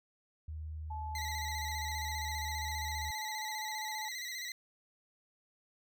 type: tone with pitch glide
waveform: sine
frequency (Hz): 77.78 to 76.71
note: D#2 to D#2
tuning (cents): 0 to -24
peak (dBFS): -39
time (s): 0.48-3.11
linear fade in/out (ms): 5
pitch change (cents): -24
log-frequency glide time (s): 0.75-1.79
type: tone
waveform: sine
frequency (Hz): 864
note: A5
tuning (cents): -32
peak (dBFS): -40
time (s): 0.9-4.09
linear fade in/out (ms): 10
type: tone with vibrato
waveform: 20% pulse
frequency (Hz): 2000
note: B6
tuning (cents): +21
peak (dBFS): -34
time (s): 1.15-4.52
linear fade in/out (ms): 2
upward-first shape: square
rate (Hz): 15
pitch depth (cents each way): 54
effects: none